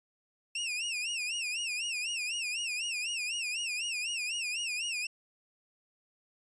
sawtooth tone with vibrato, 2637 Hz, E7, in tune, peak -29 dBFS, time 0.55-5.07 s, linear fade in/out 5 ms, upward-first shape sine, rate 4 Hz, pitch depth 160 cents each way, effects resampled to 22050 Hz

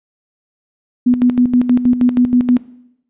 sine tone with tremolo, 246.9 Hz, B3, in tune, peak -7 dBFS, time 1.06-2.58 s, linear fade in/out 10 ms, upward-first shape square, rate 6.3 Hz, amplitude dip 65%, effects noise-tail reverb RT60 0.8 s tail -19 dB re dry + resampled to 8000 Hz

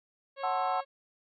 harmonic tone, 548 Hz, C#5, 20 cents flat, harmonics 1 / 2 / 3 / 4 / 5 / 6 / 7 / 8, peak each -38 / -44 / -48 / -50 / -52 / -54 / -55 / -56 dBFS, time 0.36-0.85 s, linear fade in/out 50 ms
sine chord, F# half-diminished seventh, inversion none, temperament equal, 740 / 880 / 1046.5 / 1318.5 Hz, F#5 / A5 / C6 / E6, 0 / 0 / 0 / 0 cents, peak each -30 / -35 / -35 / -36 dBFS, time 0.43-0.81 s, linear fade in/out 10 ms
effects none

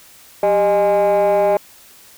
sine tone with frequency modulation, 612 Hz, D#5, 29 cents flat, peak -9 dBFS, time 0.43-1.57 s, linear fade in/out 2 ms, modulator 216 Hz, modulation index 0.93, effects tanh soft clip ceiling -11 dBFS + white hiss -45 dBFS RMS until 2.17 s

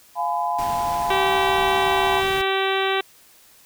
sine chord, F diminished, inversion none, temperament just, 698.5 / 838.1 / 1005.8 Hz, F5 / Ab5 / Cb6, 0 / +16 / +31 cents, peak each -25 dBFS, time 0.15-2.23 s, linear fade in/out 50 ms
pink noise, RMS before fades -34 dBFS, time 0.58-2.42 s, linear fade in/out 10 ms
harmonic tone, 386 Hz, G4, 27 cents flat, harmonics 1 / 2 / 3 / 4 / 5 / 6 / 7 / 8 / 9 / 10, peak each -23 / -26 / -28 / -29 / -30 / -31 / -31 / -32 / -33 / -33 dBFS, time 1.1-3.01 s, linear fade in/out 5 ms
effects white hiss -52 dBFS RMS until 3.65 s

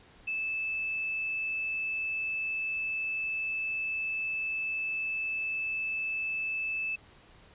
sine tone, 2624 Hz, E7, 9 cents flat, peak -30 dBFS, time 0.27-6.96 s, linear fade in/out 10 ms, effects pink hiss -57 dBFS RMS until 7.54 s + resampled to 8000 Hz

